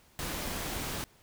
pink noise, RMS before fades -36 dBFS, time 0.19-1.04 s, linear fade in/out 0 ms, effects pink hiss -62 dBFS RMS until 1.22 s

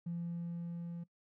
triangle tone with level ramp, 170.9 Hz, F3, 37 cents flat, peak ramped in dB -32 to -38 dBFS, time 0.06-1.04 s, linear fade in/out 10 ms, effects noise-tail reverb RT60 0.1 s tail -20 dB re dry + tanh soft clip ceiling -34 dBFS

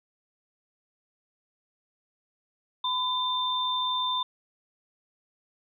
sine tone pair together, 1008 / 3577 Hz, B5 / A7, +35 / +28 cents, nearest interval octave + minor seventh, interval 2193 cents, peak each -28 dBFS, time 2.84-4.23 s, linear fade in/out 5 ms, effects none

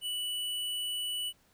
square tone, 2960 Hz, F#7, in tune, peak -33 dBFS, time 0.01-1.33 s, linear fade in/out 50 ms, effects pink hiss -67 dBFS RMS until 1.53 s

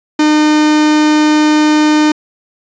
45% pulse tone, 304.1 Hz, D#4, 40 cents flat, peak -7 dBFS, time 0.19-2.12 s, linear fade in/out 5 ms, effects resampled to 16000 Hz + 8-bit

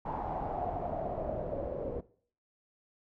pink noise with low-pass filter sweep, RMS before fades -36 dBFS, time 0.05-2.01 s, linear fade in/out 10 ms, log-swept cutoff 870 to 510 Hz, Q 5.7, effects noise-tail reverb RT60 0.5 s tail -19 dB re dry

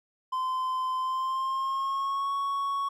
triangle tone with pitch glide, 1031 to 1111.4 Hz, C6 to C#6, -26 to +4 cents, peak -25 dBFS, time 0.32-2.89 s, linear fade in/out 10 ms, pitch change +130 cents, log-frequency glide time 0.98-2.33 s, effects none

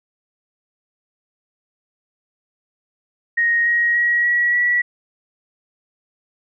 sine tone with pitch steps, 1871 / 1888.4 / 1905.9 / 1923.6 / 1941.5 Hz, A#6 / A#6 / A#6 / B6 / B6, +6 / +22 / +38 / -46 / -30 cents, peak -14 dBFS, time 3.37-4.82 s, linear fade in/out 10 ms, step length 290 ms, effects none

